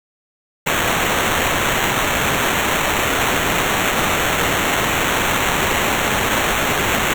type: noise with sample-and-hold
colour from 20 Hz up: white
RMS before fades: -18 dBFS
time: 0.66-7.14 s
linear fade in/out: 10 ms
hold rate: 4900 Hz
effects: none